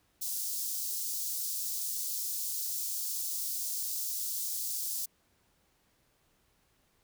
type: high-pass noise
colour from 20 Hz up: white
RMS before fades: -35 dBFS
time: 0.21-5.06 s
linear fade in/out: 10 ms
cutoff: 4800 Hz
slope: 24 dB/octave
effects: pink hiss -71 dBFS RMS until 7.03 s